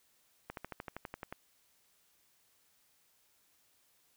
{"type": "slowing click train", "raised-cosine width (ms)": 0.5, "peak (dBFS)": -26, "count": 11, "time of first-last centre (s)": [0.5, 1.325], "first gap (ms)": 72, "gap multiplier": 1.03, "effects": ["white hiss -71 dBFS RMS until 4.16 s"]}